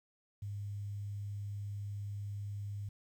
sine tone with quantisation, 101.7 Hz, G#2, 36 cents flat, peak -38 dBFS, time 0.42-2.89 s, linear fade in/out 5 ms, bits 11, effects none

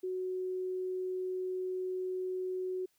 sine tone, 370 Hz, F#4, in tune, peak -33 dBFS, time 0.03-2.86 s, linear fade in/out 10 ms, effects white hiss -74 dBFS RMS until 2.98 s

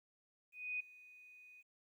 sine tone with ADSR envelope, 2489 Hz, D#7, in tune, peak -36 dBFS, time 0.52-1.63 s, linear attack 280 ms, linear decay 8 ms, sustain -21 dB, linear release 28 ms, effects 13-bit

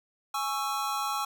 square chord, C# minor, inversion second, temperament just, 831.5 / 1108.7 / 1330.5 Hz, G#5 / C#6 / E6, +2 / 0 / +16 cents, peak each -34 dBFS, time 0.34-1.25 s, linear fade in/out 5 ms, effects none

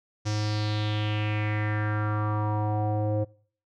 square tone with low-pass filter sweep, 106 Hz, G#2, 36 cents sharp, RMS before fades -27 dBFS, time 0.25-3.25 s, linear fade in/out 20 ms, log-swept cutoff 5900 to 540 Hz, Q 4, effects noise-tail reverb RT60 0.5 s tail -23 dB re dry

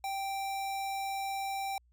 square tone, 783 Hz, G5, 2 cents flat, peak -34 dBFS, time 0.04-1.78 s, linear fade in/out 2 ms, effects added 60 Hz sine -63 dBFS peak until 1.92 s

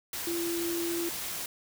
sine tone in noise, 340 Hz, F4, 46 cents flat, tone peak -30 dBFS, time 0.27-1.09 s, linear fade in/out 2 ms, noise white, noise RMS -36 dBFS, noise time 0.13-1.46 s, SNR +3 dB, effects none

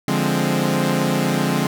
sawtooth chord, D half-diminished seventh, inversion none, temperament equal, 146.83 / 174.61 / 207.7 / 261.6 Hz, D3 / F3 / Ab3 / C4, 0 / 0 / 0 / 0 cents, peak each -19 dBFS, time 0.08-1.67 s, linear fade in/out 2 ms, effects none

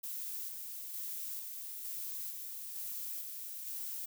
violet noise with tremolo, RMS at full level -41 dBFS, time 0.03-4.06 s, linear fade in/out 10 ms, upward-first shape square, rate 1.1 Hz, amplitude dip 30%, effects none

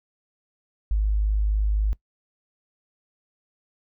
sine tone, 51.91 Hz, G#1, in tune, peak -19 dBFS, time 0.91-1.93 s, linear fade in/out 0 ms, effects noise-tail reverb RT60 0.1 s tail -21 dB re dry

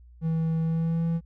triangle tone with pitch glide, 162.1 to 166.18 Hz, E3 to E3, -29 to +14 cents, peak -21 dBFS, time 0.21-1.21 s, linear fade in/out 50 ms, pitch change +43 cents, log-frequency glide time 0.62-1.05 s, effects added 60 Hz sine -48 dBFS peak until 1.25 s

